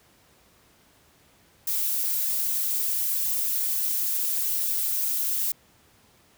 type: noise with flanger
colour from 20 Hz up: violet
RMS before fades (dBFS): -26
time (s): 1.67-5.52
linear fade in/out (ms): 5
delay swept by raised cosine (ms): 1.1 to 5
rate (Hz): 3.3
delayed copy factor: +0.55
effects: pink hiss -59 dBFS RMS until 6.37 s + high-pass 60 Hz 12 dB/octave